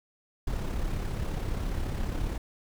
brown noise with amplitude modulation, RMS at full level -29 dBFS, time 0.47-2.38 s, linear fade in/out 5 ms, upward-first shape sine, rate 34.6 Hz, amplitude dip 40%, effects none

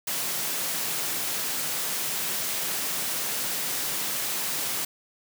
white high-pass noise, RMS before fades -29 dBFS, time 0.07-4.85 s, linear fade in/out 5 ms, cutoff 110 Hz, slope 96 dB/octave, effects none

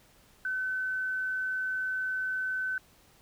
sine tone, 1519 Hz, F#6, 45 cents sharp, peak -29 dBFS, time 0.45-2.78 s, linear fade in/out 2 ms, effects pink hiss -61 dBFS RMS until 3.21 s

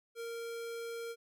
square tone, 463.8 Hz, A#4, 9 cents flat, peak -40 dBFS, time 0.15-1.16 s, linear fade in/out 50 ms, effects none

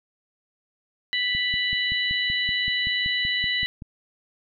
harmonic tone, 987.8 Hz, B5, in tune, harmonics 2 / 3 / 4, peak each -25 / -27 / -28 dBFS, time 1.13-3.66 s, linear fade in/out 0 ms
click train, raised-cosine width 5 ms, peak -24 dBFS, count 14, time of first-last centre 1.35-3.821 s, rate 5.26 Hz
effects none

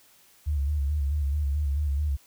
sine tone with vibrato, 72.2 Hz, D2, 29 cents flat, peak -23 dBFS, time 0.46-2.17 s, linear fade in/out 20 ms, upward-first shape square, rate 4.6 Hz, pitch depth 63 cents each way, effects white hiss -58 dBFS RMS until 2.26 s

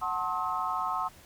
sine chord, F# diminished seventh, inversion none, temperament just, 740 / 888 / 1065.6 / 1278.7 Hz, F#5 / A5 / C6 / Eb6, 0 / +16 / +31 / +47 cents, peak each -35 / -36 / -32 / -33 dBFS, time 0.01-1.09 s, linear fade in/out 20 ms, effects pink hiss -54 dBFS RMS until 1.25 s

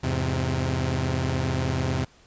sawtooth chord, E augmented, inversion none, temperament equal with one note detuned, 84.09 / 103.83 / 130.81 Hz, E2 / G#2 / B#2, +35 / 0 / 0 cents, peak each -24 / -28 / -22 dBFS, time 0.03-2.05 s, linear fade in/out 10 ms, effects pink hiss -56 dBFS RMS until 2.26 s + resampled to 16000 Hz

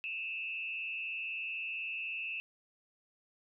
sine tone with frequency modulation, 2637 Hz, E7, in tune, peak -36 dBFS, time 0.04-2.4 s, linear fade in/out 0 ms, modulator 142 Hz, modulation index 0.76, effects none

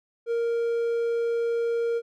triangle tone, 466.2 Hz, A#4, in tune, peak -21 dBFS, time 0.26-2.02 s, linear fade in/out 50 ms, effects none

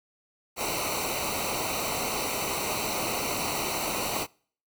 pink noise with comb filter, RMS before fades -30 dBFS, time 0.56-4.27 s, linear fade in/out 50 ms, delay 0.59 ms, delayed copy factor -0.85, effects noise-tail reverb RT60 0.5 s tail -26 dB re dry

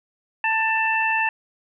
harmonic tone, 888 Hz, A5, 16 cents sharp, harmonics 1 / 2 / 3, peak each -23 / -23 / -23 dBFS, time 0.44-1.29 s, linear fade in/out 2 ms, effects none

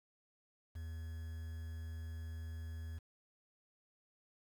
triangle tone with quantisation, 81 Hz, E2, 30 cents flat, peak -40 dBFS, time 0.75-2.99 s, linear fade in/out 10 ms, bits 10, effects none

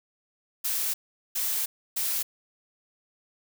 blue noise bursts at uneven times, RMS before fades -28 dBFS, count 3, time 0.64-0.94 / 1.35-1.66 / 1.96-2.23 s, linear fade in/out 10 ms, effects none

